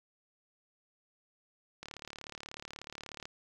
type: click train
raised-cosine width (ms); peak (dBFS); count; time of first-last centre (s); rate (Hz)
0.2; -26; 53; 1.83-3.255; 36.5
effects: 10-bit